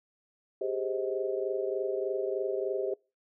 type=chord; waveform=sine; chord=Ab major seventh; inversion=third; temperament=equal with one note detuned; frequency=392 / 415.3 / 523.3 / 632.4 Hz; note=G4 / Ab4 / C5 / Eb5; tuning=0 / 0 / 0 / +28 cents; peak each=-32 / -36 / -35 / -37 dBFS; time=0.61-2.94 s; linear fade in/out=5 ms; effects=noise-tail reverb RT60 0.3 s tail -25 dB re dry

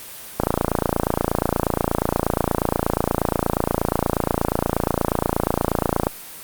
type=click train; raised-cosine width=1 ms; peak=-3 dBFS; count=162; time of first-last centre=0.4-6.069 s; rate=28.4 Hz; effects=white hiss -37 dBFS RMS until 6.43 s + Opus 32 kbps

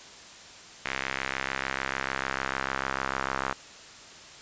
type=tone with band-pass filter sweep; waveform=sawtooth; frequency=66.7 Hz; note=C2; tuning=34 cents sharp; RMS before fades=-32 dBFS; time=0.85-3.53 s; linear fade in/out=5 ms; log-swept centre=2100 to 1300 Hz; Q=1.9; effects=white hiss -47 dBFS RMS until 4.41 s + resampled to 16000 Hz

